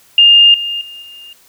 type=tone with level steps; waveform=sine; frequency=2817 Hz; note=F7; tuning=14 cents sharp; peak=-3 / -17 / -29 / -32 dBFS; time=0.18-1.33 s; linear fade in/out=2 ms; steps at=0.54 / 0.81 / 1.02 s; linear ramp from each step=2 ms; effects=white hiss -48 dBFS RMS until 1.48 s